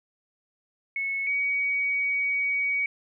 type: tone pair in turn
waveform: sine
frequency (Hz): 2200 / 2255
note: C#7 / C#7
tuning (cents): -14 / +29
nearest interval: unison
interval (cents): 43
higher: second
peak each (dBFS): -26 / -23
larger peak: second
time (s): 0.96-1.27 / 1.27-2.86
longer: second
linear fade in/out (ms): 2
effects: none